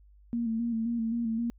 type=tone with vibrato; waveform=sine; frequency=229.9 Hz; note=A#3; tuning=24 cents flat; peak=-27 dBFS; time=0.33-1.5 s; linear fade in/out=0 ms; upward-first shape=square; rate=3.8 Hz; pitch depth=39 cents each way; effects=added 50 Hz sine -54 dBFS peak until 1.58 s